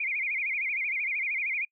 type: tone with vibrato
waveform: sine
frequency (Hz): 2258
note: C#7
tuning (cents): +31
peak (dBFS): -27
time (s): 0-1.65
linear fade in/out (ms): 5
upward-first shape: sine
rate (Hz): 13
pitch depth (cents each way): 160
effects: noise-tail reverb RT60 0.1 s tail -26 dB re dry